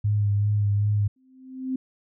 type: tone with vibrato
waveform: sine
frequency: 103.1 Hz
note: G#2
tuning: 12 cents flat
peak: -19 dBFS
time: 0.04-1.08 s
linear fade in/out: 10 ms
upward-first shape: sine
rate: 2.6 Hz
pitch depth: 25 cents each way
type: tone with exponential growth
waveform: sine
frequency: 260.1 Hz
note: C4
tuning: 10 cents flat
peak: -22 dBFS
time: 1.16-1.76 s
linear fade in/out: 5 ms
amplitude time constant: 130 ms
effects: none